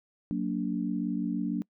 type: chord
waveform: sine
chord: Gb augmented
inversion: none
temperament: just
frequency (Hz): 185 / 231.2 / 289.1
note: Gb3 / Bb3 / D4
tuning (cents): 0 / -14 / -27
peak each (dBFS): -32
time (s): 0.31-1.62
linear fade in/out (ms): 0
effects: noise-tail reverb RT60 0.1 s tail -26 dB re dry